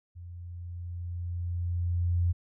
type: tone with level ramp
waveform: sine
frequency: 87.2 Hz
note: F2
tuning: 2 cents flat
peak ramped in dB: -41 to -22 dBFS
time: 0.15-2.33 s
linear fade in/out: 20 ms
effects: none